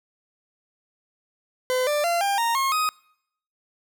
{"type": "tone with pitch steps", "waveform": "40% pulse", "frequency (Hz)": [509, 591.5, 687.3, 798.7, 928.1, 1078.5, 1253.3], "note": ["C5", "D5", "F5", "G5", "A#5", "C#6", "D#6"], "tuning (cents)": [-48, 12, -28, 32, -8, -48, 12], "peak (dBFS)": -20, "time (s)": [1.7, 2.89], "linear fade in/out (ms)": 0, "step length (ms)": 170, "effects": ["noise-tail reverb RT60 0.7 s tail -24 dB re dry"]}